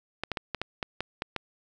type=clicks; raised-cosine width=0.3 ms; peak=-14 dBFS; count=9; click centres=0.236 / 0.317 / 0.372 / 0.547 / 0.616 / 0.828 / 1.006 / 1.221 / 1.363 s; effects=none